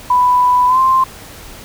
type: tone with pitch glide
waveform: sine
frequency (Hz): 992 to 1048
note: B5 to C6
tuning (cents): +7 to +2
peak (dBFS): -8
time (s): 0.1-1.04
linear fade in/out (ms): 5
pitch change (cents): +95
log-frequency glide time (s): 0.67-0.79
effects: pink hiss -35 dBFS RMS until 1.64 s